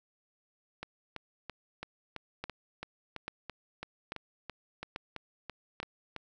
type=two click trains; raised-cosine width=0.3 ms; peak=-21 / -23 dBFS; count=5 / 17; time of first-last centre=2.44-5.801 / 0.83-6.163 s; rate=1.19 / 3 Hz; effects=none